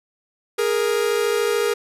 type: tone pair together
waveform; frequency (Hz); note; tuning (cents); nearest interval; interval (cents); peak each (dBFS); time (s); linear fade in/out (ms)
45% pulse; 413.9 / 467.6; G#4 / A#4; -6 / +5; major second; 211; -21 / -21; 0.58-1.74; 10
effects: resampled to 32000 Hz + 9-bit